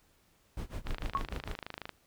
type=noise with tremolo; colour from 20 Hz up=brown; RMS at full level=-35 dBFS; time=0.57-1.55 s; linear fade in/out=2 ms; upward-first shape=sine; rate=6.7 Hz; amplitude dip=95%
type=click train; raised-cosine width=0.3 ms; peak=-23 dBFS; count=28; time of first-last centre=0.87-1.893 s; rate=26.4 Hz
type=tone with exponential decay; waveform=sine; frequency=1104 Hz; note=C#6; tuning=7 cents flat; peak=-23 dBFS; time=1.15-1.25 s; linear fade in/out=0 ms; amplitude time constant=21 ms
effects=pink hiss -68 dBFS RMS until 2.06 s